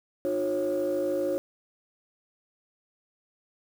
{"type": "tone cluster", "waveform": "sine", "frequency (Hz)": [305.6, 358.5, 547], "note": ["D#4", "F4", "C#5"], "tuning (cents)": [-31, 45, -23], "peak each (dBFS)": [-31, -29, -26], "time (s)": [0.25, 1.38], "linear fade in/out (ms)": 0, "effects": ["tanh soft clip ceiling -20 dBFS", "8-bit"]}